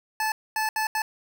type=tone bursts at uneven times; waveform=25% pulse; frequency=870 Hz; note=A5; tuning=20 cents flat; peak=-20 dBFS; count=4; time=0.2-0.32 / 0.56-0.69 / 0.76-0.87 / 0.95-1.02 s; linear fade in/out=2 ms; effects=none